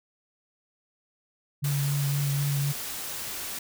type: tone with vibrato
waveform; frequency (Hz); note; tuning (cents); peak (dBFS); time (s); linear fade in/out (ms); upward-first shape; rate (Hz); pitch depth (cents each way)
sine; 141.8; C#3; +40; -24; 1.62-2.73; 20; triangle; 3.9; 22
type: noise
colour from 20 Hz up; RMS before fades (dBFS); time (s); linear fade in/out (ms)
white; -35; 1.64-3.59; 5
effects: none